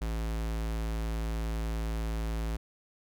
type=tone; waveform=square; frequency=55.2 Hz; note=A1; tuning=6 cents sharp; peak=-31 dBFS; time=0.01-2.57 s; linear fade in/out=10 ms; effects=none